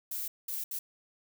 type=noise bursts at uneven times; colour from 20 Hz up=violet; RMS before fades=-36 dBFS; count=3; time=0.11-0.28 / 0.48-0.64 / 0.71-0.79 s; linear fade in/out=5 ms; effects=none